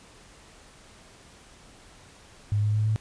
sine tone with pitch steps, 103.8 / 105.37 / 106.97 / 108.58 Hz, G#2 / G#2 / A2 / A2, 0 / +26 / -48 / -22 cents, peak -21 dBFS, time 2.52-2.96 s, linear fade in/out 0 ms, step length 110 ms, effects pink hiss -52 dBFS RMS until 3 s + resampled to 22050 Hz

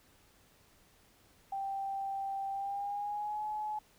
sine tone with pitch glide, 784 to 850 Hz, G5 to G#5, 0 to +40 cents, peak -34 dBFS, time 1.52-3.79 s, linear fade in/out 5 ms, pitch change +140 cents, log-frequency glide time 2.51-3.44 s, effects pink hiss -65 dBFS RMS until 3.98 s

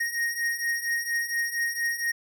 square beating tone pair, 1864.7 / 1869 Hz, A#6 / A#6, 0 / +4 cents, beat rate 4.3 Hz, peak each -32 / -28 dBFS, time 0-2.12 s, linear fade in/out 10 ms, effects none

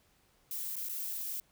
violet noise with dropouts, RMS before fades -38 dBFS, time 0.51-1.4 s, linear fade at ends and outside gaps 1 ms, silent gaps 0.756-0.765 / 0.887-0.894 s, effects pink hiss -69 dBFS RMS until 1.51 s

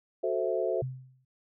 sine chord, F# half-diminished seventh, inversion none, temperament equal, 370 / 440 / 523.3 / 659.3 Hz, F#4 / A4 / C5 / E5, 0 / 0 / 0 / 0 cents, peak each -32 dBFS, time 0.23-0.82 s, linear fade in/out 10 ms
sine tone with exponential decay, 129.5 Hz, C3, 17 cents flat, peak -28 dBFS, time 0.82-1.25 s, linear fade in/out 5 ms, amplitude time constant 92 ms
effects none

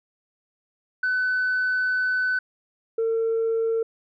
sine tone pair in turn, 1506 / 452.7 Hz, F#6 / A4, +30 / +49 cents, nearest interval octave + major sixth, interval 2081 cents, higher first, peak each -19 dBFS, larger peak neither, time 1.03-2.39 / 2.98-3.83 s, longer first, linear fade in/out 5 ms, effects tanh soft clip ceiling -18 dBFS

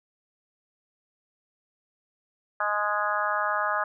harmonic tone with a mistuned harmonic, 207.7 Hz, G#3, in tune, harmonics 3 / 4 / 5 / 6 / 7 / 8, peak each -32 / -32 / -32 / -28 / -32 / -32 dBFS, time 2.6-3.84 s, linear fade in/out 5 ms, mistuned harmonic 4, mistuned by +15 cents, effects none

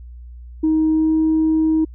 sine tone with pitch glide, 314.5 to 316.5 Hz, D#4 to D#4, +19 to +30 cents, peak -12 dBFS, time 0.63-1.85 s, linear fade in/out 10 ms, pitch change +11 cents, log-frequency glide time 0.91-1.14 s, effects tanh soft clip ceiling -10 dBFS + added 60 Hz sine -34 dBFS peak until 1.94 s

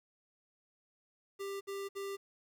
square tone bursts, 395.5 Hz, G4, 15 cents sharp, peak -39 dBFS, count 3, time 1.39-2.17 s, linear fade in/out 20 ms, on 220 ms, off 60 ms, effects 11-bit

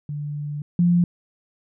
sine tone pair in turn, 146.9 / 174.31 Hz, D3 / F3, +1 / -3 cents, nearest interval minor third, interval 296 cents, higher second, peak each -26 / -14 dBFS, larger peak second, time 0.09-0.62 / 0.79-1.04 s, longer first, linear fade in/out 2 ms, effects none

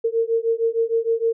sine beating tone pair, 453.8 / 460.3 Hz, A#4 / A#4, -47 / -22 cents, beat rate 6.5 Hz, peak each -21 dBFS, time 0.04-1.33 s, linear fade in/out 10 ms, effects none

